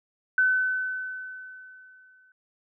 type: tone with exponential decay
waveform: sine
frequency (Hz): 1514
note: F#6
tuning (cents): +39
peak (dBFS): -17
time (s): 0.38-2.32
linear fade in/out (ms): 2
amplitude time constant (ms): 420
effects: none